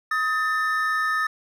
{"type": "tone pair together", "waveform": "triangle", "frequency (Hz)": [1261.5, 1784], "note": ["D#6", "A6"], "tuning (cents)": [23, 23], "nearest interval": "tritone", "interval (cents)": 600, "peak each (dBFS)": -22, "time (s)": [0.11, 1.27], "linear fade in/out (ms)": 5, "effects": []}